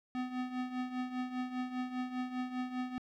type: tone with tremolo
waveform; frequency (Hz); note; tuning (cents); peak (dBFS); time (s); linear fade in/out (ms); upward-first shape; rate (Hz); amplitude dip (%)
square; 252.3; B3; +37; -33; 0.15-2.98; 0; triangle; 5; 75
effects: low-pass 3000 Hz 12 dB/octave + 12-bit